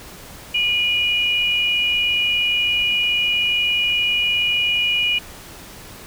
sine tone pair together, 2445 / 2908 Hz, D#7 / F#7, -31 / -31 cents, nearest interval minor third, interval 300 cents, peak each -19 dBFS, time 0.54-5.19 s, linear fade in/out 10 ms, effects pink hiss -39 dBFS RMS until 6.06 s

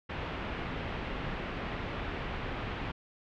pink low-pass noise, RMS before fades -37 dBFS, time 0.09-2.92 s, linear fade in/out 10 ms, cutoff 3000 Hz, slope 24 dB/octave, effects none

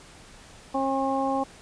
harmonic tone, 269.8 Hz, C#4, 47 cents flat, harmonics 1 / 2 / 3 / 4, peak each -28 / -29 / -27 / -32 dBFS, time 0.74-1.44 s, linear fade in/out 10 ms, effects pink hiss -49 dBFS RMS until 1.61 s + resampled to 22050 Hz

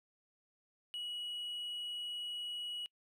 triangle tone with hard clipping, 2918 Hz, F#7, 25 cents flat, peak -40 dBFS, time 0.94-2.86 s, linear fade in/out 0 ms, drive 5 dB, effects noise-tail reverb RT60 0.1 s tail -26 dB re dry

